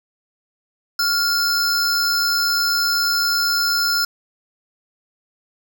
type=tone pair together; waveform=square; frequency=1396.9 / 5262 Hz; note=F6 / E8; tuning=0 / -4 cents; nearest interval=octave + major seventh; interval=2296 cents; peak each=-20 dBFS; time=0.99-4.05 s; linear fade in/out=5 ms; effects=none